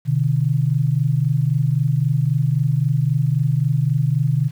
sine tone pair together, 127.32 / 151.1 Hz, C3 / D3, -47 / +50 cents, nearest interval minor third, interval 297 cents, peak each -18 dBFS, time 0.05-4.51 s, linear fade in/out 50 ms, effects 8-bit

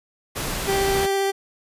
pink noise, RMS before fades -27 dBFS, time 0.35-1.07 s, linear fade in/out 20 ms
30% pulse tone with vibrato, 392 Hz, G4, in tune, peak -17 dBFS, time 0.67-1.32 s, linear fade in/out 20 ms, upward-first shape triangle, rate 15 Hz, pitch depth 10 cents each way
effects resampled to 32000 Hz

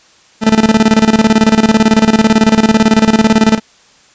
40% pulse tone with tremolo, 219.9 Hz, A3, 1 cent flat, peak -3 dBFS, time 0.41-3.6 s, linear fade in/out 50 ms, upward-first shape square, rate 18 Hz, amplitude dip 80%, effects white hiss -46 dBFS RMS until 4.14 s + resampled to 16000 Hz

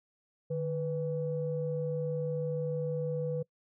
sine tone pair together, 151.05 / 493.9 Hz, D3 / B4, +49 / 0 cents, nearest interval octave + major sixth, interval 2051 cents, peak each -33 / -32 dBFS, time 0.5-3.43 s, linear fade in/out 10 ms, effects noise-tail reverb RT60 0.1 s tail -25 dB re dry + tanh soft clip ceiling -22 dBFS

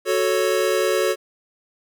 square chord, F# minor, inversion none, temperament equal, 370 / 440 / 554.4 Hz, F#4 / A4 / C#5, 0 / 0 / 0 cents, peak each -23 dBFS, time 0.05-1.16 s, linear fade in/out 50 ms, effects none

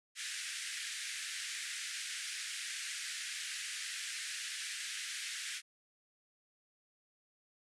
pink band-pass noise, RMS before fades -42 dBFS, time 0.15-5.62 s, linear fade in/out 50 ms, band 1600 to 10000 Hz, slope 48 dB/octave, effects none

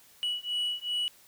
sine beating tone pair, 2936 / 2938.6 Hz, F#7 / F#7, -14 / -13 cents, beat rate 2.6 Hz, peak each -30 dBFS, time 0.23-1.08 s, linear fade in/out 0 ms, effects tanh soft clip ceiling -26 dBFS + white hiss -58 dBFS RMS until 1.27 s

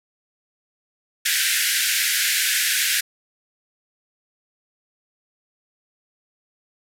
pink band-pass noise, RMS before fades -21 dBFS, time 1.25-3.01 s, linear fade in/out 10 ms, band 1500 to 15000 Hz, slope 96 dB/octave, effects none

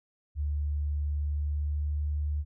sine tone with pitch glide, 73.42 to 74.1 Hz, D2 to D2, 0 to +16 cents, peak -27 dBFS, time 0.35-2.45 s, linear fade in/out 50 ms, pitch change +16 cents, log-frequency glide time 1.26-2.01 s, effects none

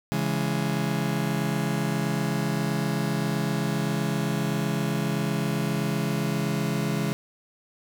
35% pulse chord, C# minor, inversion none, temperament just, 138.59 / 166.31 / 207.9 Hz, C#3 / E3 / G#3, 0 / +16 / +2 cents, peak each -27 dBFS, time 0.12-7.13 s, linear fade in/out 0 ms, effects none

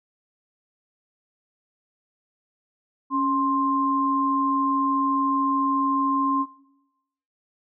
sine tone pair together, 277.2 / 1052.3 Hz, C#4 / C6, 0 / +10 cents, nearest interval octave + major seventh, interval 2310 cents, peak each -24 / -22 dBFS, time 3.1-6.46 s, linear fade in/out 50 ms, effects noise-tail reverb RT60 0.9 s tail -19 dB re dry

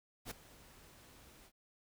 pink noise with ADSR envelope, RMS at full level -41 dBFS, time 0.25-1.52 s, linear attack 61 ms, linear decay 7 ms, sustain -19 dB, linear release 63 ms, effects none

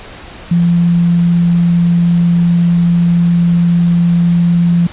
sine tone, 171.9 Hz, F3, 27 cents flat, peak -7 dBFS, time 0.51-4.87 s, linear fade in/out 5 ms, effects pink hiss -32 dBFS RMS until 4.92 s + resampled to 8000 Hz

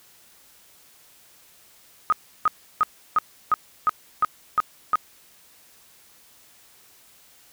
sine tone bursts, 1254 Hz, D#6, 13 cents sharp, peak -15 dBFS, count 9, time 2.1-4.956 s, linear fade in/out 0 ms, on 24 ms, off 330 ms, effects white hiss -54 dBFS RMS until 7.52 s

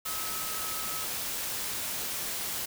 sine tone in noise, 1285 Hz, E6, 45 cents flat, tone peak -41 dBFS, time 0.05-1.05 s, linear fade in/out 10 ms, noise white, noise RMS -34 dBFS, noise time 0.05-2.66 s, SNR -10 dB, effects none

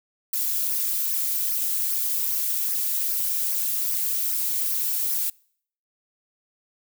violet noise with flanger, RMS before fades -25 dBFS, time 0.33-5.3 s, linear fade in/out 5 ms, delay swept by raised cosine 0.26 to 4.16 ms, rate 2.5 Hz, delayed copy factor -0.75, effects noise-tail reverb RT60 0.6 s tail -26 dB re dry

